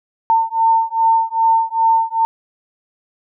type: beating tone pair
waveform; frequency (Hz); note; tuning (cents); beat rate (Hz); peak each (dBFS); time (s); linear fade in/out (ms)
sine; 902 / 904.5; A5 / A5; +43 / +48; 2.5; -15; 0.3-2.25; 0
effects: none